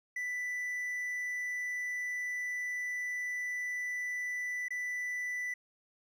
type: tone with dropouts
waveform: triangle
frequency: 1982 Hz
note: B6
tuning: 6 cents sharp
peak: -32 dBFS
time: 0.16-5.54 s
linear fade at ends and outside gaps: 5 ms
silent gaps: 4.684-4.705 s
effects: none